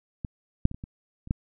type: clicks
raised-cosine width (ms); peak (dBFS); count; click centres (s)
5; -19 / -6 / -23 / -27 / -24 / -29 / -12; 7; 0.248 / 0.654 / 0.714 / 0.745 / 0.839 / 1.274 / 1.309
effects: none

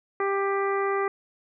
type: harmonic tone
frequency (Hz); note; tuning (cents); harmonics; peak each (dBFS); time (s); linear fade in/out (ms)
394.8; G4; +12; 1 / 2 / 3 / 4 / 5 / 6; -25 / -32 / -29 / -38 / -34 / -44; 0.2-1.08; 2
effects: none

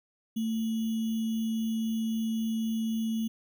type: tone with sample-and-hold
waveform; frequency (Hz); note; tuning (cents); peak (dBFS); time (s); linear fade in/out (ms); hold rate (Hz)
sine; 223.1; A3; +24; -27; 0.36-3.28; 10; 3150
effects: none

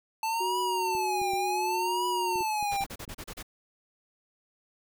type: tone with vibrato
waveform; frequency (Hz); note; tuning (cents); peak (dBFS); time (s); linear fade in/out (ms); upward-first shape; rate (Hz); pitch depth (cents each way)
square; 880; A5; 0; -28; 0.23-2.84; 2; triangle; 0.68; 190
type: tone with pitch glide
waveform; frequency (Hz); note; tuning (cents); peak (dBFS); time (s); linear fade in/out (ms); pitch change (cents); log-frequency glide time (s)
sine; 370 to 363.2; F#4 to F#4; 0 to -32; -32; 0.4-2.43; 10; -32; 1.46-1.52
type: clicks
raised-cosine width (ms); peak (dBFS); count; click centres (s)
3; -32; 8; 0.951 / 1.216 / 1.335 / 2.357 / 2.407 / 2.627 / 2.808 / 3.079
type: noise bursts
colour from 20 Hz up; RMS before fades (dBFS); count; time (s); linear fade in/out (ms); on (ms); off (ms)
pink; -40; 8; 2.71-3.429; 10; 61; 33
effects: none

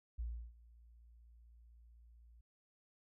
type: tone with ADSR envelope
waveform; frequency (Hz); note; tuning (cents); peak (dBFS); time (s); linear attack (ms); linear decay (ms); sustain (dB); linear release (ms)
sine; 57.9; A#1; -11; -37; 0.18-2.41; 16; 330; -22; 5
effects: none

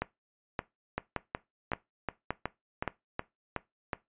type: two click trains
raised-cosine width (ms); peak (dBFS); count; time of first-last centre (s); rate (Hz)
0.5; -15 / -16; 6 / 9; 0.02-2.877 / 0.98-3.932; 1.75 / 2.71
effects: noise-tail reverb RT60 0.2 s tail -19 dB re dry + resampled to 8000 Hz

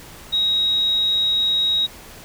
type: tone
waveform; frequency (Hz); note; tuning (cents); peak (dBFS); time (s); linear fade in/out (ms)
sine; 3799; A#7; +32; -16; 0.32-1.87; 20
effects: pink hiss -41 dBFS RMS until 2.24 s

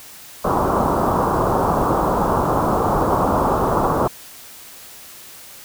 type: low-pass noise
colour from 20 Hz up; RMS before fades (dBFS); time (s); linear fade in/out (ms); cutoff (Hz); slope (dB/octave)
white; -18; 0.44-4.08; 10; 1200; 48
effects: white hiss -40 dBFS RMS until 5.64 s

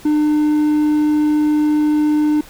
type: tone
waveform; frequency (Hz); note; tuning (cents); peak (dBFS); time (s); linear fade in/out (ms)
triangle; 301.2; D4; +44; -10; 0.05-2.41; 5
effects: pink hiss -41 dBFS RMS until 2.49 s

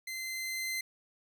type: tone with level ramp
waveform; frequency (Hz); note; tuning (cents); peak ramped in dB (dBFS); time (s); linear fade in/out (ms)
sawtooth; 2069; C7; -20; -34 to -29; 0.07-0.81; 5
effects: none

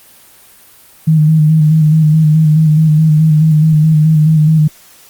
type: tone with vibrato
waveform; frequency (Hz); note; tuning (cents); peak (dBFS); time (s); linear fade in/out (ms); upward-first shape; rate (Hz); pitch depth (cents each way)
sine; 155.56; D#3; 0; -5; 1.07-4.68; 10; square; 4.7; 32
effects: white hiss -42 dBFS RMS until 5.09 s + Opus 32 kbps

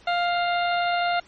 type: harmonic tone with a mistuned harmonic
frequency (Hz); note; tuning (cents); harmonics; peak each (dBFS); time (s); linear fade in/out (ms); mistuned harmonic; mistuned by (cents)
700; F5; +4; 1 / 2 / 3 / 4 / 5 / 6; -22 / -28 / -32 / -34 / -36 / -38; 0.07-1.2; 5; 5; +62
effects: pink hiss -53 dBFS RMS until 1.27 s + MP3 32 kbps

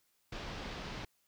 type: low-pass noise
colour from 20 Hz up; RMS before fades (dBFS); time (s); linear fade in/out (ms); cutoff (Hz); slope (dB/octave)
pink; -43; 0.32-1.05; 5; 4900; 24
effects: white hiss -75 dBFS RMS until 1.27 s

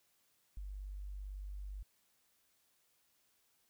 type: tone with ADSR envelope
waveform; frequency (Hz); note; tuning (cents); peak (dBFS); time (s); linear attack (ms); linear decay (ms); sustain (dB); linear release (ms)
sine; 49; G1; 0; -40; 0.57-1.83; 3; 27; -2; 6
effects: white hiss -75 dBFS RMS until 3.69 s

